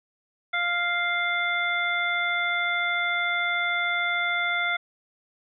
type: harmonic tone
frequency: 698.5 Hz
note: F5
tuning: in tune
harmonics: 1 / 2 / 3 / 5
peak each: -32 / -27 / -26 / -33 dBFS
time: 0.53-4.77 s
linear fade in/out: 10 ms
effects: none